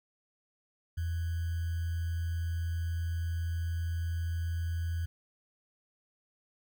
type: tone with sample-and-hold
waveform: sine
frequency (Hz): 83.8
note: E2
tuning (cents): +29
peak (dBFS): -30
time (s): 0.97-5.06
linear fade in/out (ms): 10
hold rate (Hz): 1575
effects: none